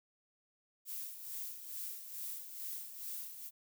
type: noise with tremolo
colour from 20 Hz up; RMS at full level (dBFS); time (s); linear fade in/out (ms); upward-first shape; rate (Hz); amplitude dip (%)
violet; -42; 0.85-3.51; 50; sine; 2.3; 60
effects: none